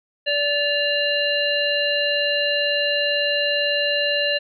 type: harmonic tone with a mistuned harmonic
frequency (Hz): 580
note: D5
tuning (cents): -22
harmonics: 1 / 3 / 5 / 7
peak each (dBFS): -23 / -26 / -22 / -26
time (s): 0.26-4.39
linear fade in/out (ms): 20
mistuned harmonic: 5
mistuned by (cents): -62
effects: none